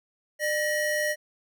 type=tone pair together; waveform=square; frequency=600 / 1904.9 Hz; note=D5 / A#6; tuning=+37 / +37 cents; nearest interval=octave + minor sixth; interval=2000 cents; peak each=-28 dBFS; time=0.39-1.16 s; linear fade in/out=50 ms; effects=none